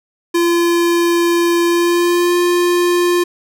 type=tone with pitch glide; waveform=square; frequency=342.8 to 351.6 Hz; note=F4 to F4; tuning=-32 to +12 cents; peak=-12 dBFS; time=0.34-3.24 s; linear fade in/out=10 ms; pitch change=+44 cents; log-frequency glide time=1.66-2.37 s; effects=none